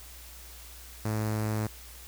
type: tone with notch filter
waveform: sawtooth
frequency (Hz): 107.9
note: A2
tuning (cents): -33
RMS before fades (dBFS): -30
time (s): 1.05-1.67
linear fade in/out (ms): 5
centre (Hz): 3200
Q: 1.2
effects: added 60 Hz sine -48 dBFS peak until 2.07 s + white hiss -49 dBFS RMS until 2.07 s

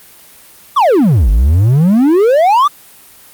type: exponential two-way sweep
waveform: triangle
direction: down then up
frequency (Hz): 1223 to 48.28 to 1223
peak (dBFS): -4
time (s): 0.76-2.68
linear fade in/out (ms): 10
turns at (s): 1.3
effects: white hiss -40 dBFS RMS until 3.33 s + Opus 32 kbps

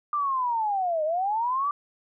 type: linear two-way sweep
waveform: sine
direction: down then up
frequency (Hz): 1198 to 602 to 1181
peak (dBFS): -23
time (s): 0.13-1.71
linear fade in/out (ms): 2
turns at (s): 1.04
effects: none

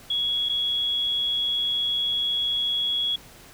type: tone with dropouts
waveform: sine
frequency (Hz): 3344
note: G#7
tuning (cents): +11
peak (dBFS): -22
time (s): 0.1-3.16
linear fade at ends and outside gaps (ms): 5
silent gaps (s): 0.489-0.494
effects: pink hiss -48 dBFS RMS until 3.53 s

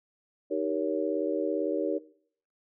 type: chord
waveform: sine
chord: Eb dominant seventh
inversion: none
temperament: just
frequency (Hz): 311.1 / 388.9 / 466.7 / 560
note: Eb4 / G4 / Bb4 / Db5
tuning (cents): 0 / -14 / +2 / +18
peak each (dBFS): -32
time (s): 0.5-1.99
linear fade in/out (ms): 20
effects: noise-tail reverb RT60 0.6 s tail -19 dB re dry

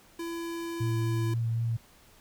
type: tone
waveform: square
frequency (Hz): 336.1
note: E4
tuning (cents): +34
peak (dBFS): -34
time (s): 0.19-1.34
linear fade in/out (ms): 5
type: tone with vibrato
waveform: sine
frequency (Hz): 115.2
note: A#2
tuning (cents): -20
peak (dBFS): -26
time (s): 0.8-1.77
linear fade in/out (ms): 10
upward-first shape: triangle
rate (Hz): 3.9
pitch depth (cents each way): 19
effects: pink hiss -58 dBFS RMS until 2.2 s

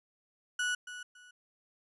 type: tone with echo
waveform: 35% pulse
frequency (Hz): 1472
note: F#6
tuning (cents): -9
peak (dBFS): -28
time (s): 0.59-0.75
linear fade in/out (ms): 5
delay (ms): 280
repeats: 2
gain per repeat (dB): -12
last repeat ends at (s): 1.31
effects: resampled to 24000 Hz

